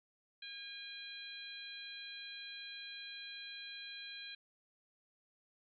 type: harmonic tone with a mistuned harmonic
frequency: 812 Hz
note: G#5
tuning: 39 cents flat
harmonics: 2 / 3 / 4 / 5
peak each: -53 / -52 / -52 / -49 dBFS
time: 0.42-4.35 s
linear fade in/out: 5 ms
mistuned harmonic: 5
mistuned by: -16 cents
effects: none